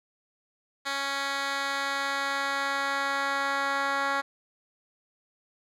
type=tone with band-pass filter sweep; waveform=10% pulse; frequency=277.2 Hz; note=C#4; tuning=in tune; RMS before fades=-29 dBFS; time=0.85-4.22 s; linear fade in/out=20 ms; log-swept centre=2900 to 1500 Hz; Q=0.88; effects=none